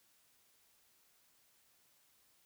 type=silence; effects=white hiss -71 dBFS RMS until 2.45 s

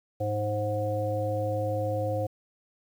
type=harmonic tone with a mistuned harmonic; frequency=104.3 Hz; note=G#2; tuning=8 cents sharp; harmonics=1 / 3 / 5 / 7; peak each=-30 / -37 / -29 / -35 dBFS; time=0.2-2.27 s; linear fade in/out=10 ms; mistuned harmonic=5; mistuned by=+21 cents; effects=9-bit

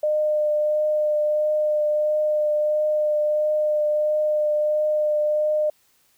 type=tone with vibrato; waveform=sine; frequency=605 Hz; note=D#5; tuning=49 cents flat; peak=-18 dBFS; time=0.03-5.7 s; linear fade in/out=5 ms; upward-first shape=triangle; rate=1.5 Hz; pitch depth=14 cents each way; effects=white hiss -62 dBFS RMS until 6.17 s

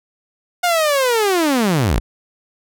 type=linear sweep; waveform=sawtooth; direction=down; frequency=722 to 34.65 Hz; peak=-10 dBFS; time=0.63-2 s; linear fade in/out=10 ms; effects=none

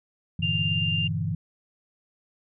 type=chord; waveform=sine; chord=E half-diminished seventh; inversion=first; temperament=equal; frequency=98 / 116.54 / 146.83 / 164.81 Hz; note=G2 / Bb2 / D3 / E3; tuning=0 / 0 / 0 / 0 cents; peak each=-30 / -33 / -31 / -29 dBFS; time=0.39-1.35 s; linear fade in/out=5 ms
type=tone; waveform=sine; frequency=2794 Hz; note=F7; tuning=in tune; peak=-25 dBFS; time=0.42-1.08 s; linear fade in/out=10 ms
effects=none

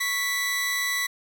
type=tone pair together; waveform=sawtooth; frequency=1107.3 / 1973 Hz; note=C#6 / B6; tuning=-2 / -2 cents; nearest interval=minor seventh; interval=1000 cents; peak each=-31 / -21 dBFS; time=0-1.07 s; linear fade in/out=10 ms; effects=none

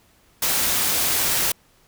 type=noise; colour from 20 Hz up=white; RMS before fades=-21 dBFS; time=0.42-1.52 s; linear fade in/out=5 ms; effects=pink hiss -58 dBFS RMS until 1.87 s

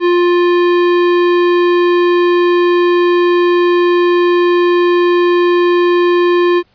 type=tone with hard clipping; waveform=sine; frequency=351.3 Hz; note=F4; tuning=10 cents sharp; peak=-10 dBFS; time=0-6.63 s; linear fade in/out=50 ms; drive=16 dB; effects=pink hiss -55 dBFS RMS until 6.74 s + resampled to 11025 Hz

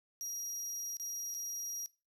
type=tone with dropouts; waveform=35% pulse; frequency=5710 Hz; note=F8; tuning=37 cents sharp; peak=-36 dBFS; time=0.21-1.86 s; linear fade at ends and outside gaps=0 ms; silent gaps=0.969-0.998 / 1.342-1.347 s; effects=noise-tail reverb RT60 0.3 s tail -19 dB re dry

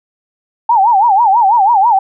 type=tone with vibrato; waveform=sine; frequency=859 Hz; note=A5; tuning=42 cents flat; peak=-6 dBFS; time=0.69-1.99 s; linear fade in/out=5 ms; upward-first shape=sine; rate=6.1 Hz; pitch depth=210 cents each way; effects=none

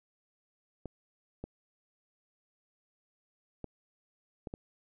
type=clicks; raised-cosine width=2 ms; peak=-26 dBFS; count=5; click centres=0.857 / 1.44 / 3.643 / 4.472 / 4.539 s; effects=none

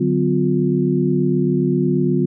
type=tone cluster; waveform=sine; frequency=146.9 / 185.6 / 253.6 / 354.8 Hz; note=D3 / F#3 / B3 / F4; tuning=+1 / +6 / +46 / +27 cents; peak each=-20 dBFS; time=0-2.26 s; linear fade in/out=10 ms; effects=none

